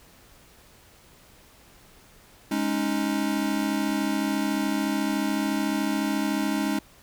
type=chord; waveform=square; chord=Ab suspended fourth; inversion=none; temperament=equal; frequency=207.7 / 277.2 / 311.1 Hz; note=Ab3 / Db4 / Eb4; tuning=0 / 0 / 0 cents; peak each=-29 dBFS; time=2.51-6.79 s; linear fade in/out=5 ms; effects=pink hiss -54 dBFS RMS until 7.02 s